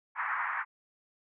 pink band-pass noise, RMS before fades -33 dBFS, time 0.15-0.65 s, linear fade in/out 50 ms, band 920 to 2000 Hz, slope 48 dB/octave, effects none

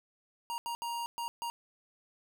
square tone bursts at uneven times, 940 Hz, A#5, 14 cents sharp, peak -35 dBFS, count 5, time 0.5-0.58 / 0.66-0.75 / 0.82-1.06 / 1.18-1.28 / 1.42-1.5 s, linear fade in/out 0 ms, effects none

